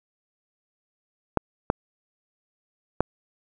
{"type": "clicks", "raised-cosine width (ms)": 1, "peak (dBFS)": -5, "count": 3, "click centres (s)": [1.373, 1.701, 3.006], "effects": []}